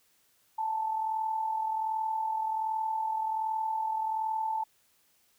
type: tone with amplitude modulation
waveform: sine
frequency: 880 Hz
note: A5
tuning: in tune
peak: -26 dBFS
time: 0.58-4.64 s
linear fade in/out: 10 ms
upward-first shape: sine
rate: 41.3 Hz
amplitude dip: 50%
effects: white hiss -68 dBFS RMS until 5.38 s